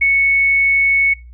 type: tone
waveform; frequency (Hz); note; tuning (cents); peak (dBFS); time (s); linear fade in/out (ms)
sine; 2212; C#7; -4; -10; 0.01-1.14; 10
effects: noise-tail reverb RT60 0.3 s tail -25 dB re dry + added 60 Hz sine -35 dBFS peak until 1.33 s